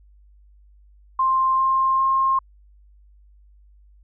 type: tone with pitch steps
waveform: sine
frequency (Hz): 1052 / 1059.3 / 1066.7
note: C6 / C6 / C6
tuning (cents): +9 / +21 / +33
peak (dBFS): -16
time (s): 1.19-2.39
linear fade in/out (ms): 5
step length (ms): 400
effects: added 50 Hz sine -49 dBFS peak until 4.03 s